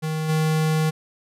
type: tone with level steps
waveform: square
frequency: 156.9 Hz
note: D#3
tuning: 15 cents sharp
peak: -24 / -19 dBFS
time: 0.02-0.91 s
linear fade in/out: 20 ms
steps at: 0.28 s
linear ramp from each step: 20 ms
effects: resampled to 32000 Hz